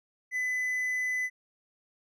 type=tone; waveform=triangle; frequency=2006 Hz; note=B6; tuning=26 cents sharp; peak=-26 dBFS; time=0.31-1.3 s; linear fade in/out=50 ms; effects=none